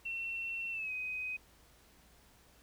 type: tone with pitch glide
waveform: sine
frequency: 2708 to 2512 Hz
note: E7 to D#7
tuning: +46 to +16 cents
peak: -36 dBFS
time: 0.05-1.37 s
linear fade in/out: 10 ms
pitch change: -130 cents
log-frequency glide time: 0.71-0.92 s
effects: added 60 Hz sine -67 dBFS peak until 2.62 s + pink hiss -64 dBFS RMS until 2.62 s